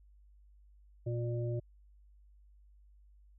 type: harmonic tone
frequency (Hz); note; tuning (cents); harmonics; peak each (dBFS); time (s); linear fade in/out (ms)
119; A#2; +36; 1 / 3 / 5; -33 / -40 / -43; 1.06-1.6; 10
effects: added 50 Hz sine -58 dBFS peak until 3.38 s